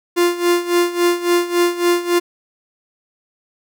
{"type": "tone with tremolo", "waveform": "45% pulse", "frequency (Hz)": 349.2, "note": "F4", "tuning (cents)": 0, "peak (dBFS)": -11, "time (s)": [0.16, 2.2], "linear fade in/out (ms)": 20, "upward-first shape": "sine", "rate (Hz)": 3.6, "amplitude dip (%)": 80, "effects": []}